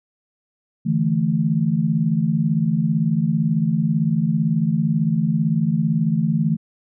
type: chord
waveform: sine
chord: D suspended second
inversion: none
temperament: equal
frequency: 146.83 / 164.81 / 220 Hz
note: D3 / E3 / A3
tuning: 0 / 0 / 0 cents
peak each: -23 / -19 / -21 dBFS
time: 0.85-6.57 s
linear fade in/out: 20 ms
effects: none